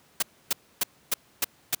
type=noise bursts; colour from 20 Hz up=white; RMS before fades=-24 dBFS; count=6; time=0.2-1.75 s; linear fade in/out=5 ms; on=25 ms; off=280 ms; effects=pink hiss -60 dBFS RMS until 1.8 s + high-pass 100 Hz 12 dB/octave